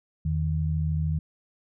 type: tone pair together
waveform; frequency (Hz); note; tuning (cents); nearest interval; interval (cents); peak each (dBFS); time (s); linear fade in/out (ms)
sine; 82.41 / 155.78; E2 / D#3; 0 / +2; major seventh; 1102; -26; 0.25-1.19; 5
effects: none